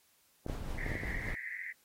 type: clicks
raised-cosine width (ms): 2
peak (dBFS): -25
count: 6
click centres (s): 0.464 / 0.498 / 0.864 / 0.917 / 0.954 / 1.035
type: noise with tremolo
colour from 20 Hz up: brown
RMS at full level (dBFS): -37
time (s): 0.48-1.35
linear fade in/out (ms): 5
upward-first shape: triangle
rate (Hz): 5.3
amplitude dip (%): 40
type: band-pass noise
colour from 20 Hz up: pink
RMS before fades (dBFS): -42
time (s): 0.77-1.73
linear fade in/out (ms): 20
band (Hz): 1800 to 2100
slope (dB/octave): 96
effects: white hiss -69 dBFS RMS until 1.84 s + AAC 48 kbps